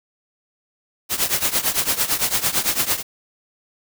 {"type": "noise with tremolo", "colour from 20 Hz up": "white", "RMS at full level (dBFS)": -17, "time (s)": [1.09, 3.03], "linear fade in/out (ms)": 50, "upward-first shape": "triangle", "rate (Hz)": 8.9, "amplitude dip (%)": 90, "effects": []}